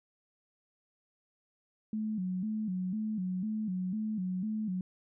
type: tone with vibrato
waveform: sine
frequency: 199.4 Hz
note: G3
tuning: 30 cents sharp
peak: -31 dBFS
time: 1.93-4.81 s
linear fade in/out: 2 ms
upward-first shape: square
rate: 2 Hz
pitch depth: 140 cents each way
effects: none